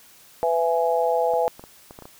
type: harmonic tone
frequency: 166.7 Hz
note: E3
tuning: 20 cents sharp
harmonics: 3 / 4 / 5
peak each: -22 / -23 / -24 dBFS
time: 0.43-1.48 s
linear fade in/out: 0 ms
type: clicks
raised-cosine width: 1 ms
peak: -26 dBFS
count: 7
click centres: 1.337 / 1.595 / 1.639 / 1.909 / 1.989 / 2.023 / 2.055 s
effects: white hiss -51 dBFS RMS until 2.19 s